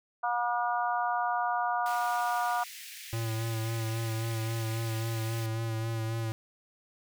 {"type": "harmonic tone", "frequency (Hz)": 240, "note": "B3", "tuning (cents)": -49, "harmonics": [3, 4, 5, 6], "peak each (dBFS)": [-30, -32, -34, -36], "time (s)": [0.23, 2.64], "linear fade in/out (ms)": 10}
{"type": "high-pass noise", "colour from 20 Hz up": "pink", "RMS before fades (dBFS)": -45, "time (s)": [1.86, 5.46], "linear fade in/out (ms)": 0, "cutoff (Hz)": 1800, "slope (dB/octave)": 48}
{"type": "tone with vibrato", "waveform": "square", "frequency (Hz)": 112.9, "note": "A2", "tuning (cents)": 45, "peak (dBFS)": -31, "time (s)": [3.13, 6.32], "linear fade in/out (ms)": 0, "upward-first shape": "sine", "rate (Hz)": 3.7, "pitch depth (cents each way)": 27}
{"effects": []}